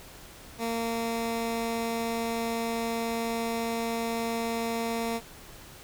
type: tone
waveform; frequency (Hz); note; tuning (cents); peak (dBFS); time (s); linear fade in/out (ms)
15% pulse; 229.8; A#3; -25; -22; 0.58-5.21; 50
effects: pink hiss -48 dBFS RMS until 5.83 s